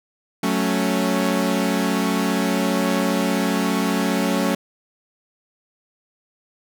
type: chord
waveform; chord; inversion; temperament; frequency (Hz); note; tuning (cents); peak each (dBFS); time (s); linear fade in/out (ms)
sawtooth; F# minor; none; equal; 185 / 220 / 277.2; F#3 / A3 / C#4; 0 / 0 / 0; -19; 0.43-4.55; 5
effects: none